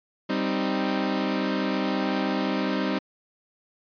sawtooth chord, C minor, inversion second, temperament equal, 196 / 261.6 / 311.1 Hz, G3 / C4 / Eb4, 0 / 0 / 0 cents, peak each -24 / -24 / -25 dBFS, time 0.29-2.99 s, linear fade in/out 10 ms, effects resampled to 11025 Hz

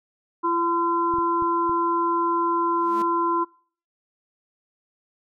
harmonic tone, 340 Hz, F4, 46 cents flat, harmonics 1 / 3 / 4, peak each -25 / -21 / -32 dBFS, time 0.43-3.45 s, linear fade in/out 20 ms
clicks, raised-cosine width 5 ms, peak -28 dBFS, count 4, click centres 1.139 / 1.185 / 1.423 / 1.695 s
sawtooth tone with exponential growth, 220 Hz, A3, in tune, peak -28 dBFS, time 2.67-3.02 s, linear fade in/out 2 ms, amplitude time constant 75 ms
effects noise-tail reverb RT60 0.5 s tail -26 dB re dry

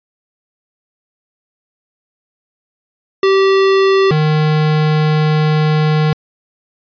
square tone pair in turn, 387.6 / 153.82 Hz, G4 / D#3, -20 / -20 cents, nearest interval octave + major third, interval 1600 cents, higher first, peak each -9 / -11 dBFS, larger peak first, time 3.23-4.11 / 4.11-6.13 s, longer second, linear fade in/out 2 ms, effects resampled to 11025 Hz

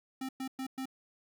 square tone bursts, 263.3 Hz, C4, 11 cents sharp, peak -36 dBFS, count 4, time 0.21-0.856 s, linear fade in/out 5 ms, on 79 ms, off 110 ms, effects none

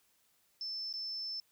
sine tone with dropouts, 5290 Hz, E8, 5 cents sharp, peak -37 dBFS, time 0.61-1.4 s, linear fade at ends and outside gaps 1 ms, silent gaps 0.928-0.938 s, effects white hiss -72 dBFS RMS until 1.51 s

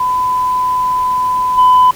sine tone with level steps, 1005 Hz, B5, 30 cents sharp, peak -11 / -3 dBFS, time 0-1.91 s, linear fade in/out 5 ms, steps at 1.57 s, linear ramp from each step 20 ms, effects tanh soft clip ceiling -2 dBFS + pink hiss -34 dBFS RMS until 1.95 s

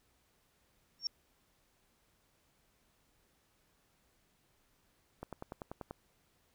sine tone with exponential growth, 5500 Hz, F8, 27 cents flat, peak -28 dBFS, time 0.99-1.07 s, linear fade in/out 2 ms, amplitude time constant 17 ms
click train, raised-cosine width 1 ms, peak -28 dBFS, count 8, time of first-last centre 5.23-5.91 s, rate 10.3 Hz
effects pink hiss -73 dBFS RMS until 6.54 s

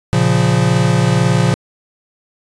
square chord, Bb minor, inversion none, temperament equal, 116.54 / 138.59 / 174.61 Hz, Bb2 / Db3 / F3, 0 / 0 / 0 cents, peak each -16 dBFS, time 0.13-1.54 s, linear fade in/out 0 ms, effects resampled to 22050 Hz

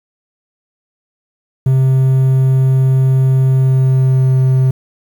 triangle tone with pitch glide, 131.8 to 130.44 Hz, C3 to C3, +13 to -5 cents, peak -6 dBFS, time 1.66-4.71 s, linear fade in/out 5 ms, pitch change -18 cents, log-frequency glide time 3.45-4.37 s, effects 7-bit

